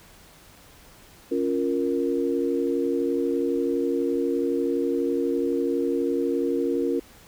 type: chord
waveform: sine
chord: Bb minor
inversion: first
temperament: equal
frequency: 277.2 / 349.2 / 466.2 Hz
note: Db4 / F4 / Bb4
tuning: 0 / 0 / 0 cents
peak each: -26 dBFS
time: 1.31-7 s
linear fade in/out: 10 ms
effects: pink hiss -51 dBFS RMS until 7.27 s